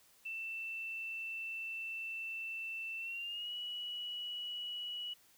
sine tone with pitch glide, 2670 to 2929 Hz, E7 to F#7, +22 to -18 cents, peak -39 dBFS, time 0.25-5.14 s, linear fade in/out 10 ms, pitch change +160 cents, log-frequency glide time 2.98-3.53 s, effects white hiss -66 dBFS RMS until 5.37 s

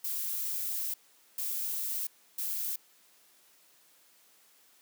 violet noise bursts at uneven times, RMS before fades -34 dBFS, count 3, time 0.04-0.94 / 1.38-2.07 / 2.38-2.76 s, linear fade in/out 5 ms, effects white hiss -63 dBFS RMS until 4.81 s + high-pass 200 Hz 12 dB/octave

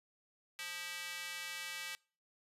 square tone with high-pass filter, 176.5 Hz, F3, 19 cents sharp, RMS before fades -44 dBFS, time 0.59-1.95 s, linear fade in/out 0 ms, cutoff 2200 Hz, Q 1.5, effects noise-tail reverb RT60 0.4 s tail -25 dB re dry + resampled to 32000 Hz

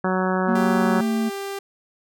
harmonic tone, 186.1 Hz, F#3, 10 cents sharp, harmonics 1 / 2 / 3 / 4 / 5 / 6 / 7 / 8 / 9, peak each -23 / -26 / -28 / -29 / -30 / -31 / -31 / -32 / -33 dBFS, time 0.04-1.01 s, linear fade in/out 5 ms
triangle tone with pitch glide, 232.3 to 223.5 Hz, A#3 to A3, -6 to +27 cents, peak -18 dBFS, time 0.47-1.3 s, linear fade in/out 20 ms, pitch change -67 cents, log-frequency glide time 0.8-1.01 s
sawtooth tone, 395.6 Hz, G4, 16 cents sharp, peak -24 dBFS, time 0.55-1.59 s, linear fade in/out 5 ms
effects none

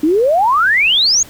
sine exponential sweep, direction up, 290.9 to 6800 Hz, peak -9 dBFS, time 0.03-1.23 s, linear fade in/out 5 ms, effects pink hiss -39 dBFS RMS until 1.29 s

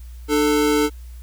square tone pair together, 299.2 / 440 Hz, D4 / A4, +32 / 0 cents, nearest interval perfect fifth, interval 668 cents, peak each -19 dBFS, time 0.28-0.9 s, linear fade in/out 50 ms, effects added 60 Hz sine -34 dBFS peak until 1.22 s + white hiss -54 dBFS RMS until 1.22 s

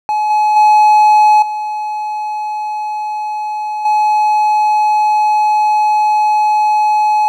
triangle tone with level steps, 849 Hz, G#5, 38 cents sharp, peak -10 / -7 / -3 / -15 / -7 dBFS, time 0.09-7.28 s, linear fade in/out 0 ms, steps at 0.3 / 0.56 / 1.42 / 3.85 s, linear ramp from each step 5 ms, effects none

